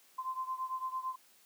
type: beating tone pair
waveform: sine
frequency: 1035 / 1043.9 Hz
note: C6 / C6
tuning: -19 / -4 cents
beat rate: 8.9 Hz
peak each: -37 / -40 dBFS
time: 0.18-1.16 s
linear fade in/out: 10 ms
effects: white hiss -64 dBFS RMS until 1.45 s + high-pass 200 Hz 12 dB/octave